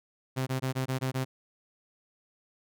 sawtooth tone bursts, 130.81 Hz, C3, in tune, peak -24 dBFS, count 7, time 0.36-1.25 s, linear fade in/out 20 ms, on 110 ms, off 20 ms, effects none

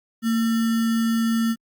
sine tone with sample-and-hold, 227.8 Hz, A#3, 40 cents flat, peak -18 dBFS, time 0.22-1.56 s, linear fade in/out 50 ms, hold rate 1575 Hz, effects Opus 48 kbps

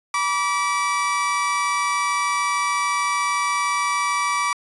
30% pulse tone pair together, 970 / 1156.5 Hz, B5 / D6, -31 / -27 cents, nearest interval minor third, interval 304 cents, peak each -23 / -18 dBFS, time 0.14-4.53 s, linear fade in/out 2 ms, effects resampled to 24000 Hz

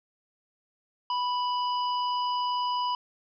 harmonic tone, 987.8 Hz, B5, in tune, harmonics 1 / 3 / 5, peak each -26 / -36 / -40 dBFS, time 1.1-2.95 s, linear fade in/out 2 ms, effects none

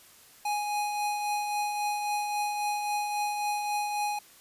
square tone with tremolo, 830.6 Hz, G#5, in tune, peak -27 dBFS, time 0.45-4.19 s, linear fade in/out 5 ms, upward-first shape triangle, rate 3.7 Hz, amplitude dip 40%, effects white hiss -55 dBFS RMS until 4.4 s + resampled to 32000 Hz

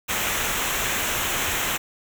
pink noise with comb filter, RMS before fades -25 dBFS, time 0.08-1.78 s, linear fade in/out 20 ms, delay 0.21 ms, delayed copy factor -0.65, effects none

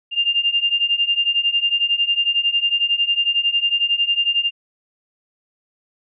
sine beating tone pair, 2794 / 2805 Hz, F7 / F7, 0 / +7 cents, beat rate 11 Hz, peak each -20 / -18 dBFS, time 0.11-4.51 s, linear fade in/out 50 ms, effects none

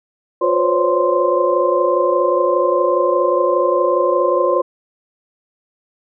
sine tone cluster, 356.4 / 507 / 532 / 564 / 1044 Hz, F4 / B4 / C5 / C#5 / C6, +35 / +45 / +29 / +30 / -4 cents, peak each -19 dBFS, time 0.41-4.62 s, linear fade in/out 10 ms, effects none

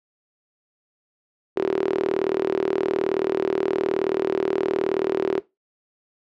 sawtooth tone with high-pass filter, 38.89 Hz, D#1, in tune, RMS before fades -23 dBFS, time 1.56-5.4 s, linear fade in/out 0 ms, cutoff 380 Hz, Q 8.6, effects noise-tail reverb RT60 0.2 s tail -19 dB re dry + low-pass 3000 Hz 12 dB/octave

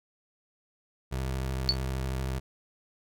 25% pulse tone with vibrato, 65.41 Hz, C2, in tune, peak -26 dBFS, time 1.11-2.4 s, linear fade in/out 20 ms, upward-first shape square, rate 13 Hz, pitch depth 27 cents each way
sine tone with exponential decay, 4462 Hz, C#8, 11 cents sharp, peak -16 dBFS, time 1.69-1.77 s, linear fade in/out 0 ms, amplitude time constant 16 ms
effects none

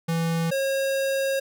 square tone pair in turn, 165.6 / 542.4 Hz, E3 / C#5, +8 / -38 cents, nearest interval octave + major sixth, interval 2054 cents, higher second, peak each -23 dBFS, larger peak neither, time 0.08-0.51 / 0.51-1.4 s, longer second, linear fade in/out 10 ms, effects none

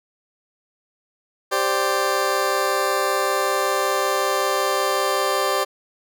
20% pulse chord, G suspended fourth, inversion none, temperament just, 392 / 522.7 / 588 Hz, G4 / C5 / D5, 0 / -2 / +2 cents, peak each -19 dBFS, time 1.51-5.65 s, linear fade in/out 20 ms, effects none

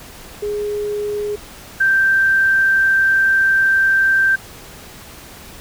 sine tone pair in turn, 415.3 / 1568 Hz, G#4 / G6, 0 / 0 cents, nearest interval octave + major seventh, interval 2300 cents, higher second, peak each -19 / -11 dBFS, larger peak second, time 0.42-1.36 / 1.8-4.36 s, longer second, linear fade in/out 10 ms, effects pink hiss -38 dBFS RMS until 5.6 s

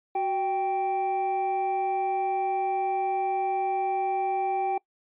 triangle tone pair together, 373.4 / 783 Hz, F#4 / G5, +16 / -2 cents, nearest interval octave + minor second, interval 1282 cents, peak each -29 / -23 dBFS, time 0.15-4.78 s, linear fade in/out 5 ms, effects noise-tail reverb RT60 0.1 s tail -23 dB re dry + resampled to 8000 Hz

